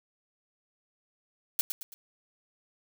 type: noise with echo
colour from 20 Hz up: blue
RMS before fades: -26 dBFS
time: 1.59-1.61 s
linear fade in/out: 0 ms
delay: 110 ms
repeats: 3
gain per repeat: -7 dB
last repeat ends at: 1.94 s
effects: none